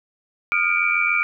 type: tone cluster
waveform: sine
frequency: 1233 / 1412 / 2296 / 2383 Hz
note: D#6 / F6 / D7 / D7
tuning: -16 / +19 / -40 / +25 cents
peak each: -27 / -24 / -21 / -21 dBFS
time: 0.52-1.23 s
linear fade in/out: 0 ms
effects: none